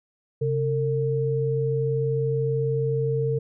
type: tone pair together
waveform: sine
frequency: 134.8 / 453.4 Hz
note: C#3 / A#4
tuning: -48 / -48 cents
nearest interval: octave + major sixth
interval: 2100 cents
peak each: -24 dBFS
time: 0.41-3.39 s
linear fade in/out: 10 ms
effects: none